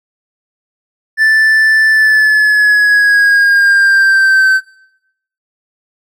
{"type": "tone with pitch glide", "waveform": "triangle", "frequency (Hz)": [1760, 1541], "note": ["A6", "G6"], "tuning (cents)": [0, -30], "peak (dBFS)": -4, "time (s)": [1.17, 4.61], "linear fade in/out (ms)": 50, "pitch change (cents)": -230, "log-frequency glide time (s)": [1.91, 4.5], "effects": ["noise-tail reverb RT60 0.8 s tail -22 dB re dry"]}